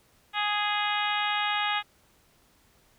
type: harmonic tone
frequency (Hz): 415.3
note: G#4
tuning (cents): 0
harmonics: 2 / 3 / 4 / 5 / 6 / 7 / 8 / 9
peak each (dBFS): -30 / -32 / -33 / -34 / -35 / -35 / -36 / -37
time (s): 0.33-1.83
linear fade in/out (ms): 50
effects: pink hiss -63 dBFS RMS until 2.98 s